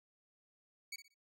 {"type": "tone with echo", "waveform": "20% pulse", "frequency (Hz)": 2248, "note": "C#7", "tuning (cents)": 24, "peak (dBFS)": -37, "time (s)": [0.92, 0.96], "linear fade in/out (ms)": 5, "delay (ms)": 61, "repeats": 3, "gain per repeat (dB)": -11, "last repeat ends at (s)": 1.143, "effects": []}